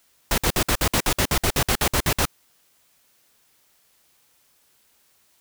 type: noise bursts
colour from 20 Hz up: pink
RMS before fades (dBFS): -20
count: 16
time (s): 0.31-2.254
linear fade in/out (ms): 2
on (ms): 69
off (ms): 56
effects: white hiss -62 dBFS RMS until 5.4 s